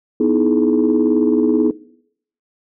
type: chord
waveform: sine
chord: E major seventh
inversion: second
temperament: equal with one note detuned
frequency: 246.9 / 311.1 / 329.6 / 423.8 Hz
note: B3 / D#4 / E4 / G#4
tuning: 0 / 0 / 0 / +35 cents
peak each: -16 / -16 / -20 / -16 dBFS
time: 0.2-1.71 s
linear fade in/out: 5 ms
effects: noise-tail reverb RT60 0.7 s tail -20 dB re dry + tanh soft clip ceiling -5 dBFS